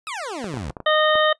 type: exponential sweep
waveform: 20% pulse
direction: down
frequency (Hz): 1325 to 60.2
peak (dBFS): -23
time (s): 0.07-0.71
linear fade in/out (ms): 0
type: clicks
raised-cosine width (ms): 1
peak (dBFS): -18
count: 7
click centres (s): 0.443 / 0.541 / 0.572 / 0.705 / 0.768 / 0.803 / 1.155
type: harmonic tone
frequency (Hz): 616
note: D#5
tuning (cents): -17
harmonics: 1 / 2 / 3 / 5 / 6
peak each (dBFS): -18 / -21 / -23 / -25 / -26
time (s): 0.86-1.33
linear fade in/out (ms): 5
effects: noise-tail reverb RT60 0.1 s tail -20 dB re dry + resampled to 22050 Hz